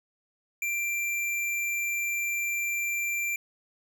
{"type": "tone", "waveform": "square", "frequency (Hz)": 2360, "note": "D7", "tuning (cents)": 8, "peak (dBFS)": -28, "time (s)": [0.62, 3.36], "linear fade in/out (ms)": 2, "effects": []}